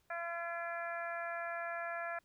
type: harmonic tone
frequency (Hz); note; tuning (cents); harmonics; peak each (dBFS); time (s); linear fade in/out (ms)
340; F4; -46; 2 / 3 / 4 / 5 / 6 / 7; -41 / -50 / -44 / -43 / -53 / -51; 0.1-2.19; 5
effects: pink hiss -75 dBFS RMS until 2.24 s